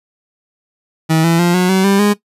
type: tone with pitch steps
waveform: 30% pulse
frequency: 160 / 166.89 / 174.08 / 181.58 / 189.4 / 197.55 / 206.1 Hz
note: D#3 / E3 / F3 / F#3 / F#3 / G3 / G#3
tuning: +49 / +22 / -5 / -32 / +41 / +14 / -13 cents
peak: -7 dBFS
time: 1.09-2.14 s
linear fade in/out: 20 ms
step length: 150 ms
effects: noise-tail reverb RT60 0.1 s tail -17 dB re dry + resampled to 32000 Hz